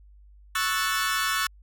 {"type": "chord", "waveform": "sawtooth", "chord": "F# minor seventh", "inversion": "second", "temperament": "equal", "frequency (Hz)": [1108.7, 1318.5, 1480, 1760], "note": ["C#6", "E6", "F#6", "A6"], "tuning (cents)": [0, 0, 0, 0], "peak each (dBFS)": -26, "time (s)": [0.55, 1.47], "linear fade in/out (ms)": 5, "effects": ["added 50 Hz sine -49 dBFS peak until 1.62 s"]}